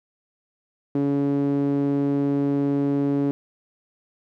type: tone with band-pass filter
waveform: sawtooth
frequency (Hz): 141.2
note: C#3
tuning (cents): +32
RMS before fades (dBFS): -22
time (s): 0.95-3.31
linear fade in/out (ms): 0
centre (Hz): 320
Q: 3.3
effects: none